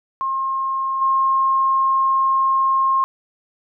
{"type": "tone with level steps", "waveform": "sine", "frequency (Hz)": 1069, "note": "C6", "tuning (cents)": 37, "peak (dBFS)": [-19, -14], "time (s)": [0.21, 3.04], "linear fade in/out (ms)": 0, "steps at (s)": 1.01, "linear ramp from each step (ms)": 10, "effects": []}